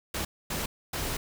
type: noise bursts at uneven times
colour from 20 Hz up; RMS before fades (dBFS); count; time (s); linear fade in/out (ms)
pink; -32; 3; 0.14-0.25 / 0.5-0.66 / 0.93-1.17; 5
effects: none